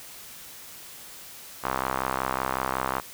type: tone with band-pass filter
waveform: sawtooth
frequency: 65.41 Hz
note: C2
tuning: in tune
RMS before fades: -29 dBFS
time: 1.63-3.01 s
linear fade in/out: 20 ms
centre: 1100 Hz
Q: 2.2
effects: white hiss -44 dBFS RMS until 3.13 s